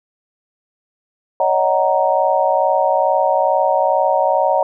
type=chord; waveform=sine; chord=D# minor seventh; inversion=third; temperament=just; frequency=560 / 622.3 / 746.7 / 933.4 Hz; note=C#5 / D#5 / F#5 / A#5; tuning=+18 / 0 / +16 / +2 cents; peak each=-18 dBFS; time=1.4-4.63 s; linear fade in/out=2 ms; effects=none